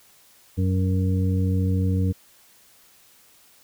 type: harmonic tone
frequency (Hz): 93.5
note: F#2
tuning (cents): +19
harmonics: 1 / 2 / 3 / 5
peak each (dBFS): -20 / -26 / -30 / -34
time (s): 0.57-2.13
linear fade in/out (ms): 20
effects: white hiss -55 dBFS RMS until 3.63 s